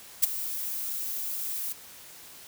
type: noise with ADSR envelope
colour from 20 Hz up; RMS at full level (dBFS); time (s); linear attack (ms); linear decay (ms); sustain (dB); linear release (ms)
violet; -17; 0.22-1.73; 18; 15; -16; 11
effects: white hiss -48 dBFS RMS until 2.47 s

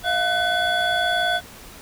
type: tone cluster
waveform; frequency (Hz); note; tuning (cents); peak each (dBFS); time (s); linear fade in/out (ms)
triangle; 648 / 707 / 1503 / 3409; E5 / F5 / F#6 / G#7; -30 / +21 / +27 / +45; -27 / -21 / -21 / -24; 0.03-1.41; 50
effects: pink hiss -42 dBFS RMS until 1.81 s

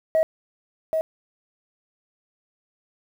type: tone with echo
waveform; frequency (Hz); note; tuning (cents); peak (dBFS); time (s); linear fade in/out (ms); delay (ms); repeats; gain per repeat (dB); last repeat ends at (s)
sine; 638; D#5; +43; -14; 0.15-0.23; 0; 780; 1; -5; 1.01
effects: tanh soft clip ceiling -14 dBFS + 8-bit

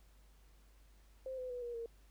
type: tone with pitch steps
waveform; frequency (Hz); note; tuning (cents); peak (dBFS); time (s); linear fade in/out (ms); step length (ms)
sine; 523.3 / 507.5 / 492.2 / 477.4 / 463; C5 / B4 / B4 / A#4 / A#4; 0 / +47 / -6 / +41 / -12; -40; 1.26-1.86; 2; 120
effects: added 50 Hz sine -61 dBFS peak until 2.1 s + pink hiss -71 dBFS RMS until 2.1 s

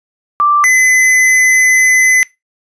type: tone pair in turn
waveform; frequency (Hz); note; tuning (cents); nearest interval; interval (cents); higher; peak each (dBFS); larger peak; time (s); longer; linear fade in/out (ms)
sine / square; 1174.7 / 2026; D6 / B6; 0 / +44; major sixth; 944; second; -7; neither; 0.4-0.64 / 0.64-2.23; second; 0
effects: noise-tail reverb RT60 0.2 s tail -21 dB re dry + resampled to 22050 Hz

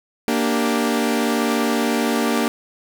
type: chord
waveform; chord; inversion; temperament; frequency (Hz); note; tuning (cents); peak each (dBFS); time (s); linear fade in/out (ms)
sawtooth; G minor; first; equal; 233.1 / 293.7 / 392; Bb3 / D4 / G4; 0 / 0 / 0; -16 / -19 / -21; 0.28-2.48; 0
effects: none

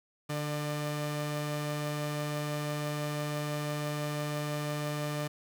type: tone pair together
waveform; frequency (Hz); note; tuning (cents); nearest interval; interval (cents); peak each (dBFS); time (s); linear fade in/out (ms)
sawtooth; 148 / 598; D3 / D5; +14 / +31; 2 octaves; 2417; -29 / -34; 0.29-5.28; 10
effects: 11-bit

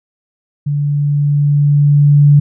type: tone with level ramp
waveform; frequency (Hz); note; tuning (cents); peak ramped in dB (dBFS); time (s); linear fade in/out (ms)
sine; 145; D3; -22; -13 to -3; 0.66-2.4; 10
effects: none

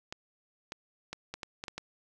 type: clicks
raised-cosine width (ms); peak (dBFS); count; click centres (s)
0.2; -21; 8; 0.125 / 0.721 / 1.13 / 1.34 / 1.432 / 1.639 / 1.682 / 1.78
effects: none

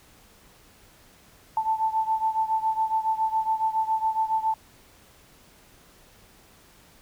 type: beating tone pair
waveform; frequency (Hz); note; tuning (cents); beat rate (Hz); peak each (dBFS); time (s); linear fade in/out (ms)
sine; 880 / 887.2; A5 / A5; 0 / +14; 7.2; -24 / -27; 1.57-4.54; 2
effects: pink hiss -55 dBFS RMS until 7.01 s

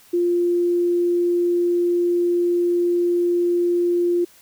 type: tone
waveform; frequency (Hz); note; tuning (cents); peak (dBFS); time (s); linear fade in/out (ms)
sine; 349.2; F4; 0; -16; 0.13-4.25; 10
effects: white hiss -51 dBFS RMS until 4.41 s

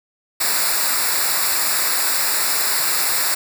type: noise with comb filter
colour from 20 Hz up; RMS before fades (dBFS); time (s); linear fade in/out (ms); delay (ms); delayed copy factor
white; -19; 0.4-3.35; 10; 0.32; -0.85
effects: none

